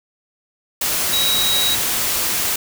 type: tone in noise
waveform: sine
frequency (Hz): 3838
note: A#7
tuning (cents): +50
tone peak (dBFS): -17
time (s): 1.13-1.75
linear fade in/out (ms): 5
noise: white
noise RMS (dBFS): -20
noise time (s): 0.81-2.56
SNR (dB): 0
effects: none